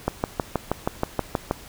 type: click train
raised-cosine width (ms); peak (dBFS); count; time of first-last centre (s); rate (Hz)
1; -7; 10; 0.08-1.511; 6.29
effects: pink hiss -44 dBFS RMS until 1.68 s